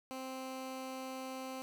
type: tone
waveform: 15% pulse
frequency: 261.6 Hz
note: C4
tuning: in tune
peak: -35 dBFS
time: 0.11-1.62 s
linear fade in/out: 0 ms
effects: none